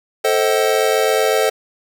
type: chord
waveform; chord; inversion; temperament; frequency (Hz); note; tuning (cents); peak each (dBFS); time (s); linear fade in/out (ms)
square; A diminished seventh; none; just; 440 / 528 / 633.6 / 760.3; A4 / C5 / Eb5 / Gb5; 0 / +16 / +31 / +47; -18 / -20 / -21 / -23; 0.24-1.5; 10
effects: none